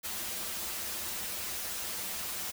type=noise with comb filter; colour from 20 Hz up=white; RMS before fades=-37 dBFS; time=0.03-2.52 s; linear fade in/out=20 ms; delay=7.2 ms; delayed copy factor=-0.9; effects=none